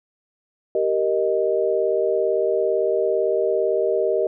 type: chord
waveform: sine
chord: Eb major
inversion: first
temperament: just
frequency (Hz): 388.9 / 466.7 / 622.3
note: G4 / Bb4 / Eb5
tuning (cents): -14 / +2 / 0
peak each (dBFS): -22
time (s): 0.75-4.27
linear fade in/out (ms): 2
effects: none